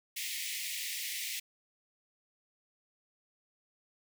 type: high-pass noise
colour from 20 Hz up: pink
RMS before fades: -38 dBFS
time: 0.16-1.4 s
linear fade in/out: 10 ms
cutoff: 1900 Hz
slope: 96 dB/octave
effects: none